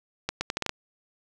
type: accelerating click train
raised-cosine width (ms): 0.2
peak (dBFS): -10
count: 7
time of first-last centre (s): 0.29-0.694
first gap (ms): 120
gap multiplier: 0.76
effects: none